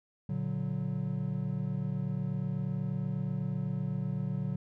triangle chord, Bb augmented, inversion none, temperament equal with one note detuned, 116.54 / 144.64 / 185 Hz, Bb2 / D3 / F#3, 0 / -26 / 0 cents, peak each -35 / -32 / -33 dBFS, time 0.29-4.56 s, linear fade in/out 5 ms, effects none

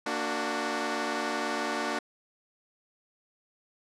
10% pulse chord, Bb augmented, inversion none, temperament equal with one note detuned, 229.7 / 293.7 / 370 Hz, Bb3 / D4 / F#4, -25 / 0 / 0 cents, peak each -26 / -24 / -26 dBFS, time 0.06-1.99 s, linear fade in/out 5 ms, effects low-pass 7000 Hz 12 dB/octave

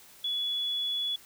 sine tone, 3401 Hz, G#7, 40 cents sharp, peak -28 dBFS, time 0.24-1.16 s, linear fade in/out 5 ms, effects white hiss -54 dBFS RMS until 1.25 s

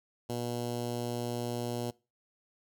10% pulse tone with notch filter, 120 Hz, B2, 49 cents flat, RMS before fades -35 dBFS, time 0.29-1.91 s, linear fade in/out 10 ms, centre 1800 Hz, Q 0.91, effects noise-tail reverb RT60 0.3 s tail -23 dB re dry

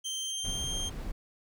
25% pulse tone with pitch glide, 3136 to 3182 Hz, G7 to G7, 0 to +25 cents, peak -29 dBFS, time 0.04-0.9 s, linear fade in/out 20 ms, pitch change +25 cents, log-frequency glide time 0.2-0.67 s
brown noise, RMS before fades -37 dBFS, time 0.44-1.12 s, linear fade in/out 10 ms
effects none

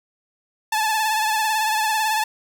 sawtooth tone with vibrato, 869 Hz, A5, 22 cents flat, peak -15 dBFS, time 0.72-2.24 s, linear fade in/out 5 ms, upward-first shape triangle, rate 18 Hz, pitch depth 56 cents each way, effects none

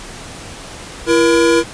square tone pair together, 336.4 / 476 Hz, E4 / A#4, +35 / +36 cents, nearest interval tritone, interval 601 cents, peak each -13 / -13 dBFS, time 1.06-1.64 s, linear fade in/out 50 ms, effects pink hiss -32 dBFS RMS until 1.73 s + resampled to 22050 Hz

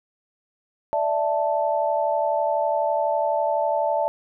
sine chord, D suspended second, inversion none, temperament equal, 587.3 / 659.3 / 880 Hz, D5 / E5 / A5, 0 / 0 / 0 cents, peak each -24 dBFS, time 0.93-4.08 s, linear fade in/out 0 ms, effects none

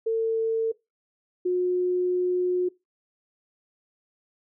sine tone pair in turn, 449.6 / 361.2 Hz, A4 / F#4, +37 / -42 cents, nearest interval major third, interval 379 cents, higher first, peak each -21 dBFS, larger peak neither, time 0.06-0.72 / 1.45-2.69 s, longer second, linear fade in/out 10 ms, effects noise-tail reverb RT60 0.2 s tail -20 dB re dry

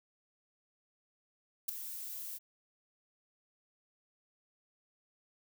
violet noise with ADSR envelope, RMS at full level -30 dBFS, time 1.68-2.39 s, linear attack 12 ms, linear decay 4 ms, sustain -13 dB, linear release 29 ms, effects none

